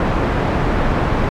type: low-pass noise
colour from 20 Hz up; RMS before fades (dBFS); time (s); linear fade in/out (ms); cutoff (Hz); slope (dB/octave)
pink; -17; 0-1.29; 2; 1400; 12
effects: AAC 64 kbps